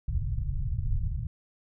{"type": "low-pass noise", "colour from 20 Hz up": "pink", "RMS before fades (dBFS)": -29, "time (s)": [0.08, 1.27], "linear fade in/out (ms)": 5, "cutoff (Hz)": 140, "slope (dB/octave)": 48, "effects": []}